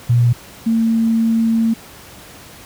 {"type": "tone pair in turn", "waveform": "sine", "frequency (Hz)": [120, 226.5], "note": ["B2", "A#3"], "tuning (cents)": [-49, -50], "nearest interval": "major seventh", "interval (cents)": 1099, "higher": "second", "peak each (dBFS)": [-9, -12], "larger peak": "first", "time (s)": [[0.09, 0.33], [0.66, 1.74]], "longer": "second", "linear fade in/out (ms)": 10, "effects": ["pink hiss -39 dBFS RMS until 2.65 s", "high-pass 60 Hz 12 dB/octave"]}